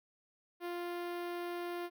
sawtooth tone with notch filter, 349.2 Hz, F4, in tune, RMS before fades -40 dBFS, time 0.6-1.9 s, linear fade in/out 50 ms, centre 7200 Hz, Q 0.51, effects none

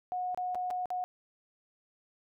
sine tone with dropouts, 728 Hz, F#5, 28 cents flat, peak -31 dBFS, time 0.12-1.04 s, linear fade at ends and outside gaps 0 ms, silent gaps 0.346-0.375 / 0.547-0.554 / 0.704-0.709 / 0.857-0.904 s, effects none

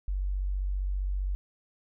sine tone, 47.6 Hz, F#1, 50 cents sharp, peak -27 dBFS, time 0.08-1.35 s, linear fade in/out 0 ms, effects none

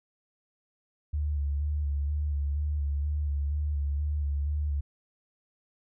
sine tone with vibrato, 72.8 Hz, D2, 15 cents flat, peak -26 dBFS, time 1.13-4.81 s, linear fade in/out 10 ms, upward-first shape square, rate 2.1 Hz, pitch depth 34 cents each way, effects none

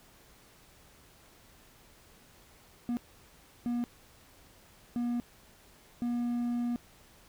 triangle tone bursts at uneven times, 240 Hz, B3, 49 cents flat, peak -27 dBFS, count 4, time 2.89-2.97 / 3.66-3.84 / 4.96-5.2 / 6.02-6.76 s, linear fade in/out 0 ms, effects pink hiss -59 dBFS RMS until 7.28 s

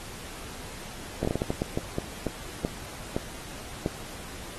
slowing click train, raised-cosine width 2 ms, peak -13 dBFS, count 14, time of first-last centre 1.23-3.861 s, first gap 19 ms, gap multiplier 1.35, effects pink hiss -42 dBFS RMS until 4.58 s + AAC 32 kbps

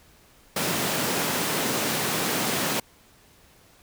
pink high-pass noise, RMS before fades -26 dBFS, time 0.56-2.8 s, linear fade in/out 5 ms, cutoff 140 Hz, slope 24 dB/octave, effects pink hiss -56 dBFS RMS until 3.82 s

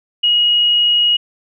sine tone, 2892 Hz, F#7, 40 cents flat, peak -10 dBFS, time 0.23-1.17 s, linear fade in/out 10 ms, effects none

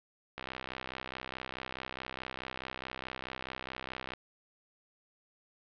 click train, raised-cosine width 0.3 ms, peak -22 dBFS, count 244, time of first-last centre 0.38-4.136 s, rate 64.7 Hz, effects low-pass 4000 Hz 12 dB/octave

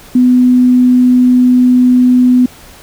sine tone, 250 Hz, B3, 21 cents sharp, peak -4 dBFS, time 0.15-2.46 s, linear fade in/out 5 ms, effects pink hiss -37 dBFS RMS until 2.82 s

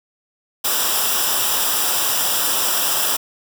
white noise with comb filter, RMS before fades -19 dBFS, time 0.64-3.17 s, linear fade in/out 10 ms, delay 0.46 ms, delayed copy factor -0.7, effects none

